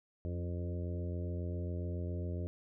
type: harmonic tone with a mistuned harmonic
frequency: 87.31 Hz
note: F2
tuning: in tune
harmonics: 1 / 2 / 3 / 4 / 5 / 6 / 7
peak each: -36 / -44 / -48 / -47 / -50 / -52 / -51 dBFS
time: 0.25-2.47 s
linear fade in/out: 0 ms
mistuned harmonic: 3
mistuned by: +22 cents
effects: none